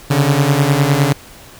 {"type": "beating tone pair", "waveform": "sawtooth", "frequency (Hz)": [136.7, 146.5], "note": ["C#3", "D3"], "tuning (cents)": [-24, -4], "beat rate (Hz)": 9.8, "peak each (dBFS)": -10, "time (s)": [0.1, 1.13], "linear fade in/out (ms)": 10, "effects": ["pink hiss -39 dBFS RMS until 1.59 s"]}